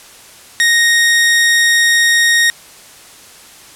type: tone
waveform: sawtooth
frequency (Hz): 1864.7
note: A#6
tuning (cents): 0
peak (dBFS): -5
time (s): 0.6-2.5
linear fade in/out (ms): 0
effects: white hiss -39 dBFS RMS until 3.75 s + low-pass 11000 Hz 12 dB/octave